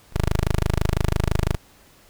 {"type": "tone", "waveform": "10% pulse", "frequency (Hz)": 25.96, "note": "G#0", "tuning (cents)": 0, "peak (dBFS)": -11, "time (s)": [0.12, 1.58], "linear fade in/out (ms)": 50, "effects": ["pink hiss -53 dBFS RMS until 2.09 s"]}